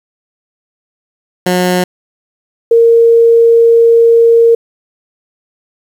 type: tone pair in turn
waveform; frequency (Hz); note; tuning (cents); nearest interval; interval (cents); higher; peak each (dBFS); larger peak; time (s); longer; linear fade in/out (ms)
15% pulse / sine; 180.8 / 462.5; F#3 / A#4; -40 / -14; octave + major third; 1626; second; -3; neither; 1.46-1.84 / 2.71-4.55; second; 5
effects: 7-bit